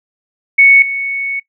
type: tone with level steps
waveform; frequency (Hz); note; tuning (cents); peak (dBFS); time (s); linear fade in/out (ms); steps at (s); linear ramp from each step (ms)
sine; 2217; C#7; 0; -3 / -16; 0.58-1.4; 10; 0.82; 2
effects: noise-tail reverb RT60 0.1 s tail -20 dB re dry